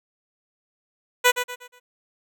10% pulse tone with echo, 493.9 Hz, B4, in tune, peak -5 dBFS, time 1.24-1.32 s, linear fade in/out 20 ms, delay 120 ms, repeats 4, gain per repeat -9 dB, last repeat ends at 1.8 s, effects none

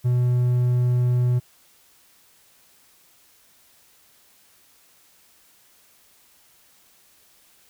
triangle tone, 123.47 Hz, B2, in tune, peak -15 dBFS, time 0.04-1.4 s, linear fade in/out 20 ms, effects white hiss -57 dBFS RMS until 7.69 s

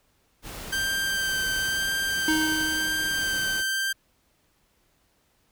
pink noise with tremolo, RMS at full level -38 dBFS, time 0.42-3.64 s, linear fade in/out 50 ms, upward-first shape triangle, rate 1.1 Hz, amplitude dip 25%
sawtooth tone with vibrato, 1568 Hz, G6, in tune, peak -21 dBFS, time 0.72-3.93 s, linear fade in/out 10 ms, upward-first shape sine, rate 0.99 Hz, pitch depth 14 cents each way
square tone with exponential decay, 313.4 Hz, D#4, 13 cents sharp, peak -22 dBFS, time 2.28-3.8 s, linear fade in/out 2 ms, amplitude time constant 330 ms
effects pink hiss -67 dBFS RMS until 5.51 s

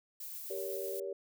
violet noise with tremolo, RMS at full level -43 dBFS, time 0.2-1 s, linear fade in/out 5 ms, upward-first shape triangle, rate 7.9 Hz, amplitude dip 25%
sine chord, G diminished, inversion none, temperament just, 392 / 470.4 / 564.5 Hz, G4 / Bb4 / Db5, 0 / +16 / +31 cents, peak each -39 / -43 / -41 dBFS, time 0.5-1.13 s, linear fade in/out 5 ms
effects none

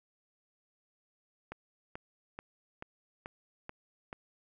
click train, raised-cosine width 0.5 ms, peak -26 dBFS, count 7, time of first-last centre 1.52-4.129 s, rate 2.3 Hz, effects none

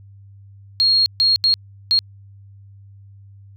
sine tone bursts at uneven times, 4270 Hz, C8, 34 cents sharp, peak -12 dBFS, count 4, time 0.8-1.06 / 1.2-1.36 / 1.44-1.54 / 1.91-1.99 s, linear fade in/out 0 ms, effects added 99 Hz sine -41 dBFS peak until 3.56 s

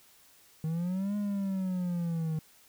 triangle linear two-way sweep, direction up then down, 155.56 to 207.7 to 155.56 Hz, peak -27 dBFS, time 0.64-2.39 s, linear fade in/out 2 ms, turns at 1.16 s, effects white hiss -60 dBFS RMS until 2.68 s

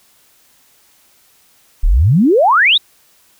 sine exponential sweep, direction up, 30.87 to 3951 Hz, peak -7 dBFS, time 1.83-2.78 s, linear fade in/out 10 ms, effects white hiss -52 dBFS RMS until 3.39 s

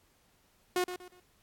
sawtooth tone with echo, 361.3 Hz, F#4, 41 cents flat, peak -23 dBFS, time 0.76-0.84 s, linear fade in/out 2 ms, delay 120 ms, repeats 3, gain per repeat -10 dB, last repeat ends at 1.2 s, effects pink hiss -68 dBFS RMS until 1.42 s + AAC 64 kbps

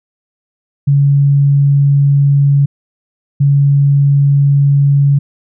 sine tone pair in turn, 141 / 141 Hz, C#3 / C#3, +30 / +30 cents, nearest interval unison, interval 0 cents, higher neither, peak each -6 dBFS, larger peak neither, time 0.87-2.66 / 3.4-5.19 s, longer neither, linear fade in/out 10 ms, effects none

